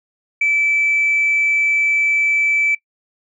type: tone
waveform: sine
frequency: 2315 Hz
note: D7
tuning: 25 cents flat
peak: -12 dBFS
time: 0.41-2.75 s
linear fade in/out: 5 ms
effects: noise-tail reverb RT60 0.1 s tail -21 dB re dry + tanh soft clip ceiling -9 dBFS